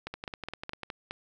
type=two click trains; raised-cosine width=0.3 ms; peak=-21 / -20 dBFS; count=8 / 6; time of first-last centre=0.14-0.833 / 0.07-1.11 s; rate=10.1 / 4.81 Hz; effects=none